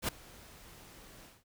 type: noise with ADSR envelope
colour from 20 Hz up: pink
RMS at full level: -30 dBFS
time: 0.02-1.44 s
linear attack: 65 ms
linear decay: 5 ms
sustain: -24 dB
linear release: 200 ms
effects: none